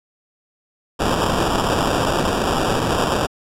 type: noise with sample-and-hold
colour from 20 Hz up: white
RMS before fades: -19 dBFS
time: 0.99-3.27 s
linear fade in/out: 20 ms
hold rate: 2100 Hz
effects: low-pass 10000 Hz 12 dB/octave